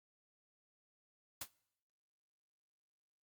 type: noise with exponential decay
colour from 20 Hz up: white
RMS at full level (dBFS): -36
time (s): 1.41-1.49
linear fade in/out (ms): 5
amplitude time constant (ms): 17
effects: noise-tail reverb RT60 0.8 s tail -24 dB re dry + Opus 48 kbps